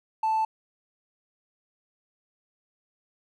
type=tone; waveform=triangle; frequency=880 Hz; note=A5; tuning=in tune; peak=-19 dBFS; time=0.23-0.45 s; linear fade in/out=5 ms; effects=tanh soft clip ceiling -18 dBFS